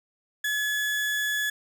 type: tone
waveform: 35% pulse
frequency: 1705 Hz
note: G#6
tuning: 45 cents sharp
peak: -23 dBFS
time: 0.44-1.5 s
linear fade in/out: 5 ms
effects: none